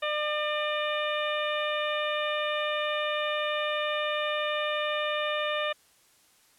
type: harmonic tone with a mistuned harmonic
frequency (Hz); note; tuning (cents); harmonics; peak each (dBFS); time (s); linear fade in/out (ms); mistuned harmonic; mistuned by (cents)
601; D5; +40; 1 / 2 / 3 / 4 / 5 / 6; -30 / -33 / -35 / -36 / -37 / -38; 0.02-5.73; 10; 5; -35
effects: white hiss -62 dBFS RMS until 6.58 s + low-pass 12000 Hz 12 dB/octave